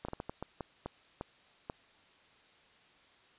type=slowing click train; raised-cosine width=1 ms; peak=-24 dBFS; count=10; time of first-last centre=0.05-1.699 s; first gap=35 ms; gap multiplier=1.39; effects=white hiss -63 dBFS RMS until 3.38 s + resampled to 8000 Hz